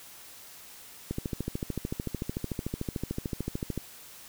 click train, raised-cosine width 3 ms, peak -18 dBFS, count 37, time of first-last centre 1.11-3.777 s, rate 13.5 Hz, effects white hiss -49 dBFS RMS until 4.28 s

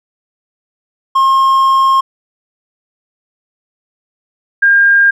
triangle / sine tone pair in turn, 1071 / 1608.4 Hz, C6 / G6, +40 / +44 cents, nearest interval perfect fifth, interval 704 cents, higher second, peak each -5 dBFS, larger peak neither, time 1.15-2.01 / 4.62-5.11 s, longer first, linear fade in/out 10 ms, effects none

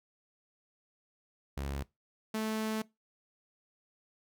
sawtooth tone pair in turn, 69.4 / 218.5 Hz, C#2 / A3, +3 / -12 cents, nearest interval octave + minor sixth, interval 1985 cents, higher second, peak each -31 / -28 dBFS, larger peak second, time 1.57-1.83 / 2.34-2.82 s, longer second, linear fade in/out 5 ms, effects noise-tail reverb RT60 0.2 s tail -21 dB re dry

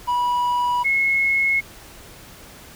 triangle / sine tone pair in turn, 976 / 2175 Hz, B5 / C#7, -21 / -33 cents, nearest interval octave + major second, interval 1388 cents, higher second, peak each -16 dBFS, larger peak neither, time 0.07-0.84 / 0.84-1.61 s, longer neither, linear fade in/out 20 ms, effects pink hiss -43 dBFS RMS until 2.75 s

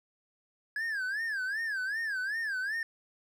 triangle tone with vibrato, 1661.2 Hz, G#6, in tune, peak -29 dBFS, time 0.76-2.83 s, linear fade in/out 2 ms, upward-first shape sine, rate 2.6 Hz, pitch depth 180 cents each way, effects none

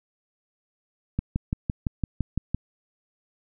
click train, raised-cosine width 5 ms, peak -12 dBFS, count 9, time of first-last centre 1.19-2.546 s, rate 5.9 Hz, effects none

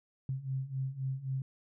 sine beating tone pair, 130.81 / 134.61 Hz, C3 / C3, 0 / +50 cents, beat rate 3.8 Hz, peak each -38 / -35 dBFS, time 0.29-1.42 s, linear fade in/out 2 ms, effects none

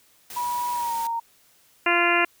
white noise, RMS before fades -38 dBFS, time 0.3-1.07 s, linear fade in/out 2 ms
sine tone with pitch glide, 971 to 924.5 Hz, B5 to A#5, -30 to -15 cents, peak -24 dBFS, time 0.36-1.2 s, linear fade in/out 10 ms, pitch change -85 cents, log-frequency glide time 0.73-0.96 s
harmonic tone, 346 Hz, F4, 16 cents flat, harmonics 1 / 2 / 3 / 4 / 5 / 6 / 7 / 8, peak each -26 / -26 / -26 / -26 / -26 / -26 / -26 / -26 dBFS, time 1.86-2.25 s, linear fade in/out 5 ms
effects white hiss -59 dBFS RMS until 2.4 s

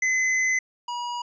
square tone pair in turn, 2037 / 964.1 Hz, C7 / B5, -47 / -42 cents, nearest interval octave + minor second, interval 1295 cents, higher first, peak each -21 / -29 dBFS, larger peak first, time 0.02-0.59 / 0.88-1.22 s, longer first, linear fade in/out 5 ms, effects resampled to 16000 Hz

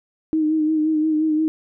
sine tone with vibrato, 311.1 Hz, D#4, in tune, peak -16 dBFS, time 0.33-1.48 s, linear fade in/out 0 ms, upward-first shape sine, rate 5.7 Hz, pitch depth 35 cents each way, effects none

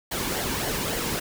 pink noise with flanger, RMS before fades -28 dBFS, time 0.11-1.2 s, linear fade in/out 10 ms, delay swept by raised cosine 0.79 to 1.59 ms, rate 3.6 Hz, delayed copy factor -0.5, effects none

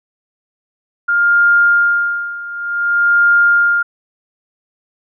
sine tone with tremolo, 1406 Hz, F6, 11 cents sharp, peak -7 dBFS, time 1.08-3.83 s, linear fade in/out 10 ms, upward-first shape sine, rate 0.55 Hz, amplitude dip 85%, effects none

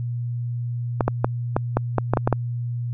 clicks, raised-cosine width 1 ms, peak -4 dBFS, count 10, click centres 1.008 / 1.08 / 1.245 / 1.565 / 1.77 / 1.983 / 2.136 / 2.172 / 2.275 / 2.327 s, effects added 120 Hz sine -24 dBFS peak until 2.93 s

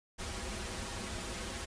pink noise with comb filter, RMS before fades -40 dBFS, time 0.18-1.66 s, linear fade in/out 20 ms, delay 6.8 ms, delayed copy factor -0.9, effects resampled to 22050 Hz

